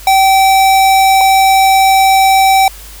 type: tone pair in turn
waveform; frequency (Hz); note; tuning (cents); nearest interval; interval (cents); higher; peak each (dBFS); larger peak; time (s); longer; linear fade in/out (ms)
square; 772 / 772; G5 / G5; -27 / -27; unison; 0; neither; -6; neither; 0.07-1.21 / 1.21-2.68; second; 2
effects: added 50 Hz sine -32 dBFS peak until 3 s + white hiss -34 dBFS RMS until 3 s